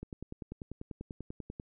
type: click train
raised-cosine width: 3 ms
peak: -28 dBFS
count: 17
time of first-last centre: 0.03-1.599 s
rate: 10.2 Hz
effects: none